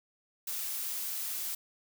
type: noise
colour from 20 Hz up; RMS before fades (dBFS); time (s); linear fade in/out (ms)
blue; -36; 0.47-1.55; 5
effects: none